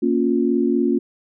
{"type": "chord", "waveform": "sine", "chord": "Bb minor", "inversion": "none", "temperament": "equal with one note detuned", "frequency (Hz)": [233.1, 277.2, 353.7], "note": ["Bb3", "Db4", "F4"], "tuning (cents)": [0, 0, 22], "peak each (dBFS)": -20, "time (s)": [0.02, 0.99], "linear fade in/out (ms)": 10, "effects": []}